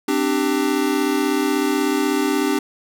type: chord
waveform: square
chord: C suspended second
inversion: none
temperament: equal with one note detuned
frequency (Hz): 261.6 / 297.9 / 392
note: C4 / D4 / G4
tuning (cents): 0 / +25 / 0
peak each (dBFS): -24 / -21 / -23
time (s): 0.08-2.59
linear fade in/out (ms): 5
effects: none